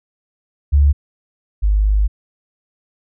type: tone pair in turn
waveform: sine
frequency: 71.5 / 51.12 Hz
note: D2 / G#1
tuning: -46 / -27 cents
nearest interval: tritone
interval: 581 cents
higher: first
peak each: -8 / -11 dBFS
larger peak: first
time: 0.72-0.93 / 1.62-2.08 s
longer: second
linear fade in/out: 20 ms
effects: none